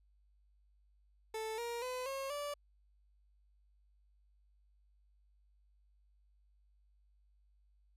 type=tone with pitch steps; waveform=30% pulse; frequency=440 / 471.6 / 505.4 / 541.7 / 580.6 Hz; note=A4 / A#4 / B4 / C#5 / D5; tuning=0 / +20 / +40 / -40 / -20 cents; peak=-36 dBFS; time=1.34-2.54 s; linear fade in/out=5 ms; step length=240 ms; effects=added 50 Hz sine -67 dBFS peak until 7.96 s + resampled to 32000 Hz